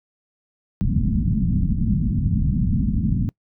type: low-pass noise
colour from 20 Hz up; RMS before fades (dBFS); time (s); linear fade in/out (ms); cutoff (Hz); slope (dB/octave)
white; -20; 0.81-3.29; 0; 230; 48
effects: noise-tail reverb RT60 0.1 s tail -25 dB re dry